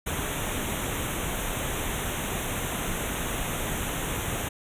pink band-stop noise, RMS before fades -30 dBFS, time 0.06-4.49 s, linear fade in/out 10 ms, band 3800 to 6000 Hz, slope 96 dB/octave, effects resampled to 32000 Hz

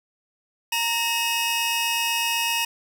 sawtooth tone cluster, 926 / 2569 / 2866 Hz, A#5 / E7 / F7, -12 / -45 / +44 cents, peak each -23 dBFS, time 0.72-2.65 s, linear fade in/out 5 ms, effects none

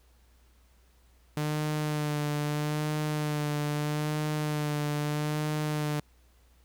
sawtooth tone with vibrato, 150 Hz, D3, 37 cents sharp, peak -24 dBFS, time 1.37-6 s, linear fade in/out 2 ms, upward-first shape sine, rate 0.78 Hz, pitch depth 25 cents each way, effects added 60 Hz sine -59 dBFS peak until 6.64 s + pink hiss -67 dBFS RMS until 6.64 s

